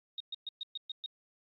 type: tone bursts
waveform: sine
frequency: 3729 Hz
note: A#7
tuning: in tune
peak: -36 dBFS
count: 7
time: 0.18-1.061 s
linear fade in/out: 2 ms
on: 23 ms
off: 120 ms
effects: AAC 64 kbps